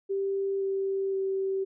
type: tone with pitch steps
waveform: sine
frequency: 392 / 388.8 / 385.7 Hz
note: G4 / G4 / G4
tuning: 0 / -14 / -28 cents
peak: -26 dBFS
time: 0.09-1.65 s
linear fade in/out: 20 ms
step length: 520 ms
effects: none